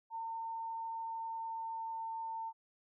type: tone with pitch glide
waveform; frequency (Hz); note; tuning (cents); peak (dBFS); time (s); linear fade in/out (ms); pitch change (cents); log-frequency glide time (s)
sine; 907 to 901.3; A#5 to A5; -48 to +41; -38; 0.1-2.53; 50; -11; 0.9-2.13
effects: none